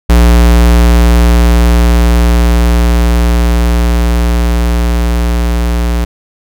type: tone with level ramp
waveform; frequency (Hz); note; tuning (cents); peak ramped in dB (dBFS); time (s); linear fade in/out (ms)
square; 59; A#1; +22; -3 to -10; 0.09-6.05; 10
effects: none